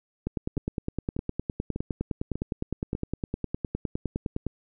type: two click trains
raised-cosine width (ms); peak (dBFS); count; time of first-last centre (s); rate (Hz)
3; -18 / -15; 5 / 42; 0.57-2.951 / 0.27-4.467; 1.68 / 9.77
effects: none